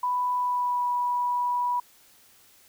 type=tone with pitch glide; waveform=sine; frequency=991 to 977.9 Hz; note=B5 to B5; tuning=+6 to -17 cents; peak=-23 dBFS; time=0.03-1.8 s; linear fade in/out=5 ms; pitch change=-23 cents; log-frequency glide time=0.36-0.87 s; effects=white hiss -57 dBFS RMS until 2.68 s